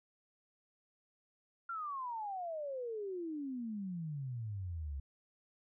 sine exponential sweep, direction down, 1396.9 to 66.8 Hz, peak -38 dBFS, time 1.69-5 s, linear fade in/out 5 ms, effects none

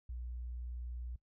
sine tone, 60.5 Hz, B1, 35 cents flat, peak -40 dBFS, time 0.09-1.16 s, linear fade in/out 5 ms, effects noise-tail reverb RT60 0.1 s tail -19 dB re dry

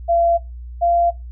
sine tone pair in turn, 681 / 688.9 Hz, F5 / F5, -44 / -24 cents, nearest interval unison, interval 20 cents, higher second, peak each -13 dBFS, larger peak neither, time 0.08-0.38 / 0.81-1.11 s, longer neither, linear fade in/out 20 ms, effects noise-tail reverb RT60 0.2 s tail -17 dB re dry + added 60 Hz sine -30 dBFS peak until 1.31 s

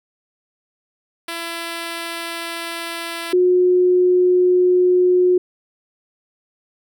5% pulse / sine tone pair in turn, 335.8 / 362 Hz, E4 / F#4, +32 / -38 cents, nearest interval minor second, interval 130 cents, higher second, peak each -14 / -11 dBFS, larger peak second, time 1.28-3.33 / 3.33-5.38 s, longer neither, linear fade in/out 5 ms, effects none

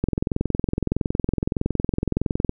click train, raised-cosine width 3 ms, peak -8 dBFS, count 54, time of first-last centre 0.04-2.494 s, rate 21.6 Hz, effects none

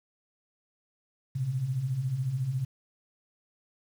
sine beating tone pair, 118.9 / 132.9 Hz, A#2 / C3, +35 / +27 cents, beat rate 14 Hz, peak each -35 / -28 dBFS, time 1.35-2.65 s, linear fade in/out 10 ms, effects 9-bit

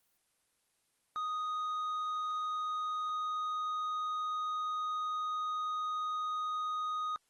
sine tone with tanh clipping, 1244.5 Hz, D#6, in tune, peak -34 dBFS, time 1.16-7.16 s, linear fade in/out 0 ms, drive 5 dB, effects white hiss -75 dBFS RMS until 7.29 s + Opus 24 kbps

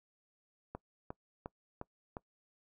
click train, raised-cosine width 1 ms, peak -27 dBFS, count 5, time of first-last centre 0.75-2.168 s, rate 2.82 Hz, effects noise-tail reverb RT60 0.1 s tail -23 dB re dry

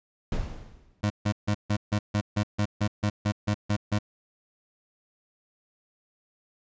brown noise with exponential decay, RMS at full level -26 dBFS, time 0.32-1.01 s, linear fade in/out 2 ms, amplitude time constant 150 ms
25% pulse tone bursts, 103.83 Hz, G#2, in tune, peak -19 dBFS, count 14, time 1.03-3.988 s, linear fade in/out 10 ms, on 72 ms, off 150 ms
effects resampled to 16000 Hz

